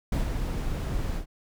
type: noise with ADSR envelope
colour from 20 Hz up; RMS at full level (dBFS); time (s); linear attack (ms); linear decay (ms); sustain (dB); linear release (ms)
brown; -24; 0.12-1.26; 4; 150; -5; 100
effects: none